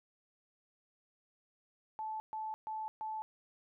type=tone bursts; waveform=sine; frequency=871 Hz; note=A5; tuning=18 cents flat; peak=-37 dBFS; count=4; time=1.99-3.22 s; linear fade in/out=0 ms; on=210 ms; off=130 ms; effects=none